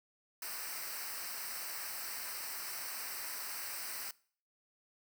white noise with comb filter, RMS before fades -42 dBFS, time 0.42-4.11 s, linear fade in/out 2 ms, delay 0.29 ms, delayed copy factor -0.8, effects noise-tail reverb RT60 0.5 s tail -22 dB re dry

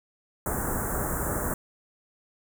pink band-stop noise, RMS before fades -29 dBFS, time 0.46-1.54 s, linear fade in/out 2 ms, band 1700 to 7300 Hz, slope 48 dB/octave, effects none

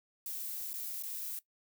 violet noise with dropouts, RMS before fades -40 dBFS, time 0.26-1.39 s, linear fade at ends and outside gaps 1 ms, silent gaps 0.732-0.739 / 1.025-1.035 s, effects noise-tail reverb RT60 0.1 s tail -18 dB re dry

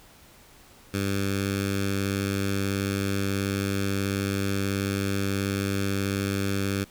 10% pulse tone with notch filter, 98.5 Hz, G2, 9 cents sharp, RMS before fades -27 dBFS, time 0.93-6.85 s, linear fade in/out 20 ms, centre 710 Hz, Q 0.87, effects pink hiss -53 dBFS RMS until 6.9 s

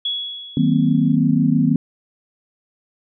sine tone with exponential decay, 3363 Hz, G#7, 21 cents sharp, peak -18 dBFS, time 0.05-1.16 s, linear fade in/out 5 ms, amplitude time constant 240 ms
sine chord, C half-diminished seventh, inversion first, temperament just, 156.98 / 188.37 / 235.5 / 261.6 Hz, Eb3 / Gb3 / Bb3 / C4, +16 / +31 / +18 / 0 cents, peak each -18 / -22 / -18 / -18 dBFS, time 0.57-1.76 s, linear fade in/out 2 ms
effects none

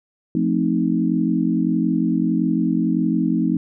sine chord, F dominant seventh, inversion none, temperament equal with one note detuned, 174.61 / 220 / 261.6 / 312.4 Hz, F3 / A3 / C4 / Eb4, 0 / 0 / 0 / +7 cents, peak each -22 dBFS, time 0.35-3.57 s, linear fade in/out 2 ms, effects none

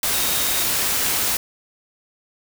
sine tone in noise, 3729 Hz, A#7, in tune, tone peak -30 dBFS, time 0.14-0.63 s, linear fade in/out 2 ms, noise white, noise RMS -21 dBFS, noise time 0.03-1.37 s, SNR -12 dB, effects none

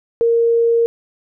sine tone, 464.4 Hz, A#4, 7 cents flat, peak -11 dBFS, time 0.21-0.86 s, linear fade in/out 0 ms, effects none

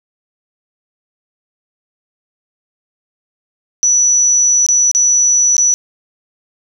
sine tone with dropouts, 5920 Hz, F#8, in tune, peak -8 dBFS, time 3.83-5.74 s, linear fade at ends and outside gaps 0 ms, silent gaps 4.664-4.687 / 4.914-4.949 / 5.567-5.58 s, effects none

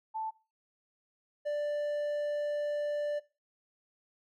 sine / triangle tone pair in turn, 880 / 588.6 Hz, A5 / D5, 0 / +4 cents, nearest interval perfect fifth, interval 696 cents, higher first, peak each -33 / -28 dBFS, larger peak second, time 0.14-0.31 / 1.45-3.2 s, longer second, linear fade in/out 20 ms, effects noise-tail reverb RT60 0.3 s tail -19 dB re dry

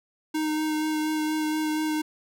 square tone with vibrato, 309.3 Hz, D#4, 10 cents flat, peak -25 dBFS, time 0.34-2.02 s, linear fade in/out 10 ms, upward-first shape sine, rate 4.2 Hz, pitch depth 13 cents each way, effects none

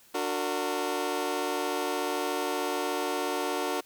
20% pulse chord, D augmented, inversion none, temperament just, 293.7 / 367.1 / 458.9 Hz, D4 / F#4 / A#4, 0 / -14 / -27 cents, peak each -29 / -27 / -28 dBFS, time 0.14-3.81 s, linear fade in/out 10 ms, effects white hiss -58 dBFS RMS until 3.85 s

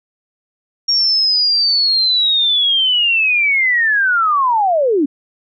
sine linear sweep, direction down, 5588 to 261.6 Hz, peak -11 dBFS, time 0.88-5.06 s, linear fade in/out 10 ms, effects none

